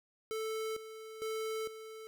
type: tone with tremolo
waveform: square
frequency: 440 Hz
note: A4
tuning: in tune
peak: -36 dBFS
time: 0.31-2.07 s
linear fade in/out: 0 ms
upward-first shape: square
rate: 1.1 Hz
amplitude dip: 70%
effects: none